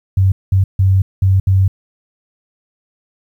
sine tone bursts at uneven times, 95.6 Hz, G2, 43 cents flat, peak -8 dBFS, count 5, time 0.17-0.32 / 0.52-0.64 / 0.79-1.02 / 1.22-1.4 / 1.47-1.68 s, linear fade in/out 5 ms, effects 8-bit

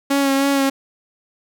sawtooth tone with vibrato, 275.6 Hz, C#4, 10 cents flat, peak -11 dBFS, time 0.1-0.7 s, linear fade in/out 10 ms, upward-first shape sine, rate 3.2 Hz, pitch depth 25 cents each way, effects none

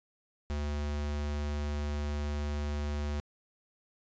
square tone, 73.42 Hz, D2, in tune, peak -32 dBFS, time 0.5-3.2 s, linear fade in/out 0 ms, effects resampled to 16000 Hz

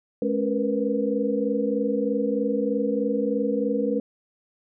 sine tone cluster, 211.9 / 276.6 / 470.1 / 493.3 Hz, G#3 / C#4 / A#4 / B4, +35 / -4 / +15 / -2 cents, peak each -27 dBFS, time 0.22-4 s, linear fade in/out 2 ms, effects none

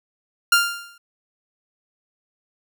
sawtooth tone with exponential decay, 1396.9 Hz, F6, in tune, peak -7 dBFS, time 0.52-0.98 s, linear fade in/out 5 ms, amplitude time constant 100 ms, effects none

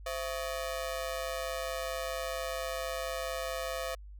sawtooth ring-modulated tone, 595 Hz, D5, 22 cents sharp, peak -27 dBFS, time 0.06-3.95 s, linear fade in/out 5 ms, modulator 72.2 Hz, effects added 50 Hz sine -45 dBFS peak until 4.19 s

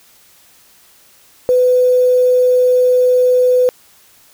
sine tone with quantisation, 501 Hz, B4, 25 cents sharp, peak -8 dBFS, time 1.49-3.69 s, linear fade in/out 0 ms, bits 6, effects white hiss -48 dBFS RMS until 4.33 s

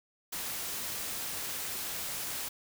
white noise, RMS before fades -37 dBFS, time 0.32-2.49 s, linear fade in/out 10 ms, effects none

